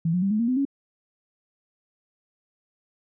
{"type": "tone with pitch steps", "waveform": "sine", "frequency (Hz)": [164.81, 179.73, 195.99, 213.7, 233.1, 254.2, 277.2], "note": ["E3", "F3", "G3", "G#3", "A#3", "C4", "C#4"], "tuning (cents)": [0, 50, 0, 50, 0, -50, 0], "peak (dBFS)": -20, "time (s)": [0.05, 0.652], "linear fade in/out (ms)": 5, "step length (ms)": 86, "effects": []}